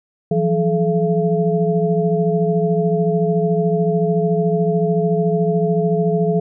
sine tone cluster, 167.5 / 181.2 / 428.9 / 679 Hz, E3 / F#3 / A4 / F5, +28 / -36 / -44 / -49 cents, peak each -18 / -22 / -18 / -24 dBFS, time 0.31-6.4 s, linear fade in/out 5 ms, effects none

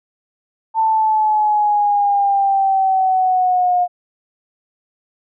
sine exponential sweep, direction down, 892 to 712 Hz, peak -12 dBFS, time 0.74-3.88 s, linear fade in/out 50 ms, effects none

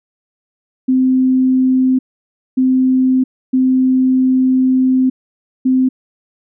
sine tone bursts at uneven times, 258.7 Hz, C4, 19 cents flat, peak -9 dBFS, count 4, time 0.88-1.99 / 2.57-3.24 / 3.53-5.1 / 5.65-5.89 s, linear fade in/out 10 ms, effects none

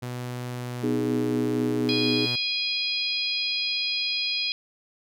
sawtooth tone with pitch glide, 123.5 to 122.51 Hz, B2 to B2, 0 to -14 cents, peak -27 dBFS, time 0.02-2.36 s, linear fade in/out 10 ms, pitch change -14 cents, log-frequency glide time 0.47-0.94 s
sine chord, G# minor, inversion first, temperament just, 249.2 / 311.5 / 415.3 Hz, B3 / D#4 / G#4, +16 / +2 / 0 cents, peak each -27 / -27 / -28 dBFS, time 0.83-2.26 s, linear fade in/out 5 ms
harmonic tone, 823 Hz, G#5, 16 cents flat, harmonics 3 / 4 / 5 / 6, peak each -30 / -30 / -30 / -30 dBFS, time 1.89-4.52 s, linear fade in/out 0 ms
effects none

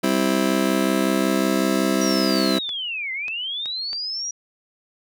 30% pulse chord, C major, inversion second, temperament just, 196.22 / 261.6 / 327 Hz, G3 / C4 / E4, +2 / 0 / -14 cents, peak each -20 dBFS, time 0.03-2.59 s, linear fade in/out 10 ms
clicks, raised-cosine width 0.2 ms, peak -19 dBFS, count 9, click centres 1.751 / 1.943 / 2.036 / 2.112 / 2.298 / 2.692 / 3.282 / 3.658 / 3.931 s
sine linear two-way sweep, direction down then up, 5820 to 2026 to 5820 Hz, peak -25 dBFS, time 2.01-4.31 s, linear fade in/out 5 ms, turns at 3.12 s
effects none

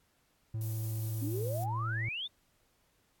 triangle tone with pitch glide, 110.6 to 112.92 Hz, A2 to A2, +9 to +45 cents, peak -31 dBFS, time 0.54-2.09 s, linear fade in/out 5 ms, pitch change +36 cents, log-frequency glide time 1.24-1.31 s
violet noise, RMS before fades -45 dBFS, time 0.61-1.64 s, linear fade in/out 2 ms
sine exponential sweep, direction up, 261.6 to 3688 Hz, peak -35 dBFS, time 1.21-2.28 s, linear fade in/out 20 ms
effects pink hiss -72 dBFS RMS until 3.2 s + AAC 64 kbps

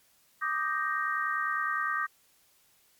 sine chord, Eb major seventh, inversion third, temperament equal, 1174.7 / 1244.5 / 1568 / 1864.7 Hz, D6 / Eb6 / G6 / Bb6, 0 / 0 / 0 / 0 cents, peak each -33 dBFS, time 0.41-2.07 s, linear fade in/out 20 ms, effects white hiss -65 dBFS RMS until 2.99 s + MP3 96 kbps

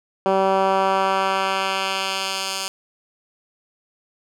10% pulse tone with band-pass filter sweep, 192.3 Hz, G3, 33 cents flat, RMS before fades -21 dBFS, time 0.26-2.68 s, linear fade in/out 0 ms, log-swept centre 540 to 5900 Hz, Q 0.87, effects none

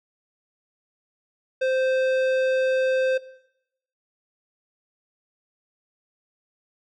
square tone, 521 Hz, C5, 7 cents flat, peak -21 dBFS, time 1.61-3.18 s, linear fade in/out 10 ms, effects noise-tail reverb RT60 0.8 s tail -18 dB re dry + low-pass 3000 Hz 12 dB/octave

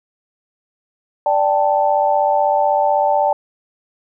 sine chord, D suspended fourth, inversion none, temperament equal, 587.3 / 784 / 880 Hz, D5 / G5 / A5, 0 / 0 / 0 cents, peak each -17 dBFS, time 1.26-3.33 s, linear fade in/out 2 ms, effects none

